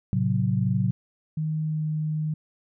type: chord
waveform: sine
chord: F# diminished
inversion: first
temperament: just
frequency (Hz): 111 / 133.2 / 185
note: A2 / C3 / F#3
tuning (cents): +16 / +31 / 0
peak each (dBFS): -25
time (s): 0.13-0.91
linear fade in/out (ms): 0
type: tone with pitch glide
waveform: sine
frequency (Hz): 155.9 to 154.47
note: D#3 to D#3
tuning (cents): +4 to -12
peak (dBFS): -24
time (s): 1.37-2.34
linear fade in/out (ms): 5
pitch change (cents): -16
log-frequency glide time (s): 1.62-1.85
effects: none